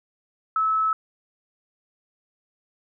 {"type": "tone", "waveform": "sine", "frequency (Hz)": 1300, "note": "E6", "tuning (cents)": -24, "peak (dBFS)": -19, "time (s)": [0.56, 0.93], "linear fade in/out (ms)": 2, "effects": []}